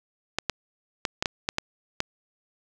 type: clicks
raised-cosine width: 0.2 ms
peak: -7 dBFS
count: 8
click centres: 0.386 / 0.497 / 1.052 / 1.225 / 1.258 / 1.489 / 1.584 / 2.004 s
effects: none